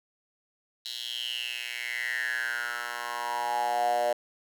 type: tone with high-pass filter sweep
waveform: 10% pulse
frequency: 120 Hz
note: B2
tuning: 49 cents flat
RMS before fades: -31 dBFS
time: 0.85-4.13 s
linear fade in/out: 5 ms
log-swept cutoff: 3800 to 620 Hz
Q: 7.9
effects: none